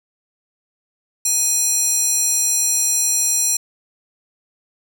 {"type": "tone with high-pass filter", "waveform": "square", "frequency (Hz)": 830.6, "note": "G#5", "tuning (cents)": 0, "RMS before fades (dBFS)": -18, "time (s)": [1.25, 3.57], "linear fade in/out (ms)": 5, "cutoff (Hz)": 6800, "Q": 4.7, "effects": []}